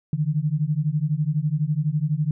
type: beating tone pair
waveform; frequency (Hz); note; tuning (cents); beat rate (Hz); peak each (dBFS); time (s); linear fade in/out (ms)
sine; 145.5 / 157.5; D3 / D#3; -16 / +21; 12; -23; 0.13-2.31; 2
effects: none